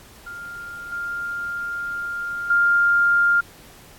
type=tone with level steps; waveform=sine; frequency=1401 Hz; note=F6; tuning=5 cents sharp; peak=-32 / -25 / -14 dBFS; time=0.26-3.41 s; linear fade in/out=10 ms; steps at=0.92 / 2.5 s; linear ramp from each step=5 ms; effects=pink hiss -47 dBFS RMS until 3.98 s + AAC 64 kbps